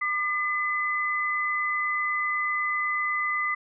sine tone pair together, 1200 / 2018 Hz, D6 / B6, +37 / +37 cents, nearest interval major sixth, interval 900 cents, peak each -28 / -26 dBFS, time 0.01-3.55 s, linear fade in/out 10 ms, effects none

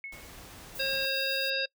sine tone with exponential decay, 2193 Hz, C#7, 19 cents flat, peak -35 dBFS, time 0.04-0.41 s, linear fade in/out 1 ms, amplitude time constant 80 ms
pink noise, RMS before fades -48 dBFS, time 0.12-1.06 s, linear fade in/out 5 ms
violet noise with tremolo, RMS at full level -42 dBFS, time 0.75-1.5 s, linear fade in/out 0 ms, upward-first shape sine, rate 7.4 Hz, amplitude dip 30%
harmonic tone, 538 Hz, C5, 48 cents sharp, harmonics 1 / 3 / 5 / 7 / 9, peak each -34 / -34 / -34 / -34 / -34 dBFS, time 0.79-1.66 s, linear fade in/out 10 ms
effects noise-tail reverb RT60 0.1 s tail -24 dB re dry

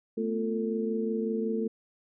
sine tone cluster, 222.4 / 247.8 / 348 / 446.2 Hz, A3 / B3 / F4 / A4, +19 / +6 / -6 / +24 cents, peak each -30 / -39 / -36 / -31 dBFS, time 0.17-1.68 s, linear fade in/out 10 ms, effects none

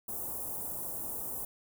white band-stop noise, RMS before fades -38 dBFS, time 0.08-1.45 s, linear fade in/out 5 ms, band 920 to 9700 Hz, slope 24 dB/octave, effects none

